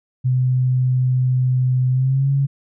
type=tone with pitch glide; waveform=sine; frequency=127.6 to 138.35 Hz; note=C3 to C#3; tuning=-43 to -3 cents; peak=-14 dBFS; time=0.24-2.47 s; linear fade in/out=20 ms; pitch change=+140 cents; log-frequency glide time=1.91-2.3 s; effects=none